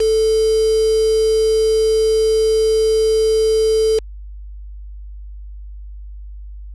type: tone with quantisation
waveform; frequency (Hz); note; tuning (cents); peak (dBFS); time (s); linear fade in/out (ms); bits
sine; 440; A4; 0; -12; 0-3.99; 5; 4
effects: added 50 Hz sine -30 dBFS peak until 6.74 s + resampled to 22050 Hz